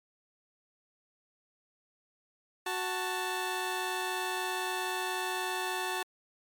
15% pulse tone pair together, 370 / 883.1 Hz, F#4 / A5, 0 / +6 cents, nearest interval octave + minor third, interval 1506 cents, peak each -28 dBFS, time 2.66-6.03 s, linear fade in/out 5 ms, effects MP3 96 kbps

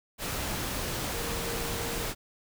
sine tone in noise, 466.2 Hz, A#4, in tune, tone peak -39 dBFS, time 1.1-2.06 s, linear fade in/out 50 ms, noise pink, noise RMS -33 dBFS, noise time 0.18-2.15 s, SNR -9 dB, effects none

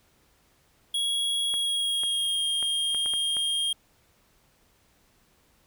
square tone with pitch glide, 3322 to 3227 Hz, G#7 to G7, 0 to +50 cents, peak -25 dBFS, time 0.94-3.73 s, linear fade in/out 5 ms, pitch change -50 cents, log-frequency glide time 1.49-2.45 s
clicks, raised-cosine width 0.5 ms, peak -25 dBFS, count 7, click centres 1.54 / 2.035 / 2.627 / 2.947 / 3.06 / 3.137 / 3.368 s
effects pink hiss -64 dBFS RMS until 5.66 s

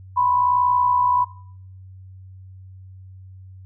sine tone pair together, 987.8 / 1049 Hz, B5 / C6, 0 / +4 cents, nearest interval minor second, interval 104 cents, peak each -16 / -24 dBFS, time 0.16-1.25 s, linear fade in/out 20 ms, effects noise-tail reverb RT60 0.6 s tail -18 dB re dry + added 94 Hz sine -39 dBFS peak until 3.65 s

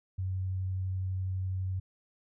sine tone with vibrato, 93.7 Hz, F#2, 22 cents sharp, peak -30 dBFS, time 0.18-1.8 s, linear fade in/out 10 ms, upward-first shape triangle, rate 12 Hz, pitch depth 9 cents each way, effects none

